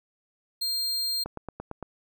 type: tone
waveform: 40% pulse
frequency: 4200 Hz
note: C8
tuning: 6 cents sharp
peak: -25 dBFS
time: 0.61-1.24 s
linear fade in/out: 10 ms
type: click train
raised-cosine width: 1 ms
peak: -21 dBFS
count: 6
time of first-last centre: 1.26-1.827 s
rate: 8.82 Hz
effects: none